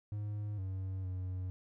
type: tone with pitch steps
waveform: triangle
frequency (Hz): 104.3 / 94.8 / 92.3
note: G#2 / F#2 / F#2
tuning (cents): +8 / +43 / -4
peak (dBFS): -34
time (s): 0.12-1.5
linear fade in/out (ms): 0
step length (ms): 460
effects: none